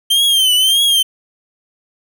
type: tone with vibrato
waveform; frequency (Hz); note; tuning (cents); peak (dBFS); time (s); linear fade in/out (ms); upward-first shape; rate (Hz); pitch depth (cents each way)
45% pulse; 3136; G7; 0; -10; 0.1-1.03; 10; triangle; 1.7; 110
effects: none